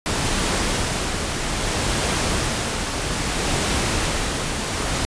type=noise with tremolo; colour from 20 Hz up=pink; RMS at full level=-21 dBFS; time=0.06-5.05 s; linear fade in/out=0 ms; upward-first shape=sine; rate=0.61 Hz; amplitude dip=35%; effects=resampled to 22050 Hz